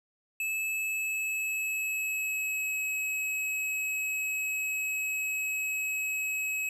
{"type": "tone with pitch glide", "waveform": "square", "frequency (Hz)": [2604, 2562], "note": ["E7", "E7"], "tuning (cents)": [-22, -50], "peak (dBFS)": -30, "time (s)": [0.4, 6.69], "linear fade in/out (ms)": 2, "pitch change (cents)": -28, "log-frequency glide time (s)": [0.67, 2.83], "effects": []}